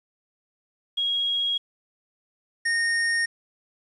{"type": "tone pair in turn", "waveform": ["sine", "square"], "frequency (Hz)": [3295, 1846], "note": ["G#7", "A#6"], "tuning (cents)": [-14, -17], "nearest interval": "minor seventh", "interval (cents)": 1003, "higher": "first", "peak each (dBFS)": -22, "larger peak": "neither", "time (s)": [[0.97, 1.58], [2.65, 3.26]], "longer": "neither", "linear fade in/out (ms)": 10, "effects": ["resampled to 24000 Hz", "9-bit"]}